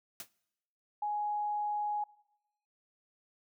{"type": "noise with exponential decay", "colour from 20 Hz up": "white", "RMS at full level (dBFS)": -38, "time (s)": [0.2, 0.29], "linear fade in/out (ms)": 1, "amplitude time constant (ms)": 19}
{"type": "tone", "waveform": "sine", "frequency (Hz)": 834, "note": "G#5", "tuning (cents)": 7, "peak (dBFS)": -31, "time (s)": [1.02, 2.04], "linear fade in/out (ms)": 5}
{"effects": ["noise-tail reverb RT60 0.9 s tail -23 dB re dry"]}